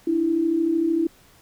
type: tone pair together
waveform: sine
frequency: 298 / 331.2 Hz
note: D4 / E4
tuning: +25 / +8 cents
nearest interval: major second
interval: 183 cents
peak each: -26 / -19 dBFS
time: 0.07-1.07 s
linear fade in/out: 5 ms
effects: pink hiss -54 dBFS RMS until 1.41 s